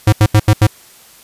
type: tone bursts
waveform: square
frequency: 106.1 Hz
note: G#2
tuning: 38 cents sharp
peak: -6 dBFS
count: 5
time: 0.07-0.669 s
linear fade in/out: 5 ms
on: 55 ms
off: 81 ms
effects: white hiss -43 dBFS RMS until 1.23 s + resampled to 32000 Hz